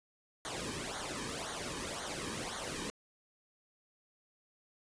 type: noise with flanger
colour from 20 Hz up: pink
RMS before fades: -40 dBFS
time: 0.45-2.9 s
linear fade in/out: 0 ms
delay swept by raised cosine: 0.38 to 1.48 ms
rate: 1.9 Hz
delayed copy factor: -0.75
effects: resampled to 22050 Hz